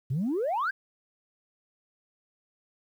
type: exponential sweep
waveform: sine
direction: up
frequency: 119.1 to 1654 Hz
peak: -24 dBFS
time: 0.1-0.71 s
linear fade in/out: 10 ms
effects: tanh soft clip ceiling -23 dBFS + 10-bit